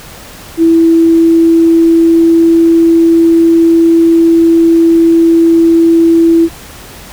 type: tone with pitch glide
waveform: sine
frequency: 329.6 to 331.7 Hz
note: E4 to E4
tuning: 0 to +11 cents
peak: -3 dBFS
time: 0.57-6.49 s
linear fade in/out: 50 ms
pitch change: +11 cents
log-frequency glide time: 0.68-2.55 s
effects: pink hiss -31 dBFS RMS until 7.12 s